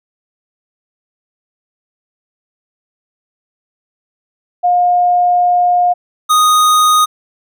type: tone pair in turn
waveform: sine / square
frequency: 712 / 1242.1 Hz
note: F5 / D#6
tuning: +33 / -3 cents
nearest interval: minor seventh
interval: 964 cents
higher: second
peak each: -8 dBFS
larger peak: neither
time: 4.63-5.94 / 6.29-7.06 s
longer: first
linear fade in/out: 20 ms
effects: none